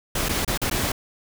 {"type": "noise with dropouts", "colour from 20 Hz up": "pink", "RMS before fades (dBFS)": -24, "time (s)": [0.15, 0.92], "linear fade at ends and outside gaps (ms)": 5, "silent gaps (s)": [[0.287, 0.291], [0.449, 0.477], [0.576, 0.616], [0.699, 0.711]], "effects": []}